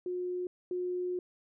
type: tone pair in turn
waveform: sine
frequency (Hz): 360.3 / 360.3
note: F#4 / F#4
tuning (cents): -46 / -46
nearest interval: unison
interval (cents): 0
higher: neither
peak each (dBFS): -32 / -31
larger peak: second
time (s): 0.06-0.47 / 0.71-1.19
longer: second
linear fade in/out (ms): 2
effects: none